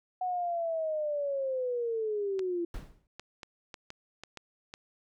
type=linear sweep; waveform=sine; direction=down; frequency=740 to 337.4 Hz; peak=-29 dBFS; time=0.21-2.65 s; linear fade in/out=5 ms
type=clicks; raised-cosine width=0.2 ms; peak=-25 dBFS; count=8; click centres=2.393 / 3.196 / 3.432 / 3.742 / 3.904 / 4.236 / 4.373 / 4.739 s
type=noise with exponential decay; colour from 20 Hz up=brown; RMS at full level=-35 dBFS; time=2.74-3.07 s; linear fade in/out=2 ms; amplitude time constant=71 ms
effects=none